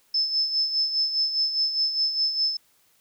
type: tone with tremolo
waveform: sine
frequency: 5250 Hz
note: E8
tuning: 8 cents flat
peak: -19 dBFS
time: 0.14-2.57 s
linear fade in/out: 5 ms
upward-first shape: sine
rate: 4.9 Hz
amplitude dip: 60%
effects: white hiss -63 dBFS RMS until 3 s